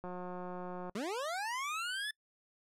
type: click train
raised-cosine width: 1 ms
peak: -30 dBFS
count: 155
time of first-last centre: 0.04-0.896 s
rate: 180 Hz
type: linear sweep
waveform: 25% pulse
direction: up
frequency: 185 to 1760 Hz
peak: -32 dBFS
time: 0.95-2.11 s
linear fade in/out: 5 ms
effects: noise-tail reverb RT60 0.1 s tail -25 dB re dry + low-pass 10000 Hz 12 dB/octave